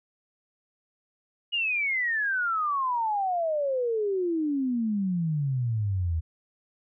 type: exponential sweep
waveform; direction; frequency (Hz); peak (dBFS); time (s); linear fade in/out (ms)
sine; down; 2900 to 78.3; -24; 1.52-6.21; 20
effects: none